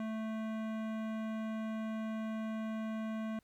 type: tone with hard clipping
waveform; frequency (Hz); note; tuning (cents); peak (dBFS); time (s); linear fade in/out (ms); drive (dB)
sine; 220; A3; 0; -38; 0-3.39; 2; 17
effects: pink hiss -75 dBFS RMS until 3.43 s